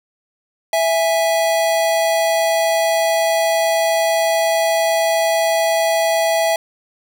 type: tone pair together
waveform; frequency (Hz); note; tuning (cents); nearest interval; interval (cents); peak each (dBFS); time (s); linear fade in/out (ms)
square; 659.2 / 828; E5 / G#5; 0 / -5; major third; 395; -16 / -21; 0.73-6.56; 2
effects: none